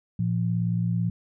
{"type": "tone pair together", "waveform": "sine", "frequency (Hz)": [114.53, 172.7], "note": ["A#2", "F3"], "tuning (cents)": [-30, -19], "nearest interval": "perfect fifth", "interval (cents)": 711, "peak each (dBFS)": [-25, -25], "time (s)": [0.19, 1.1], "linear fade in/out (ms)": 5, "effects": []}